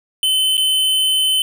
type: tone with dropouts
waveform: square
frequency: 3051 Hz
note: G7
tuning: 48 cents flat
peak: -14 dBFS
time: 0.23-1.42 s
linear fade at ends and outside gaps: 1 ms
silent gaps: 0.57-0.578 s
effects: none